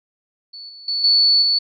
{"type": "tone with level steps", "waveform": "sine", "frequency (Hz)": 4449, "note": "C#8", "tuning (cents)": 5, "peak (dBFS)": [-33, -37, -19, -11, -14], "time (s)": [0.53, 1.59], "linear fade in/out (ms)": 10, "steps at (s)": [0.69, 0.88, 1.04, 1.42], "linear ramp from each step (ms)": 2, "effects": []}